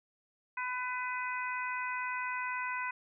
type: harmonic tone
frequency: 501 Hz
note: B4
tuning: 25 cents sharp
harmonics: 2 / 3 / 4 / 5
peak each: -37 / -39 / -40 / -41 dBFS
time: 0.57-2.91 s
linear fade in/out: 5 ms
effects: none